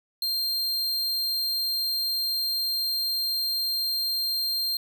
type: tone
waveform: 45% pulse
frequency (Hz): 4186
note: C8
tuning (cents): 0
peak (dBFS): -24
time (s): 0.22-4.77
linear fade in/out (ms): 2
effects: 10-bit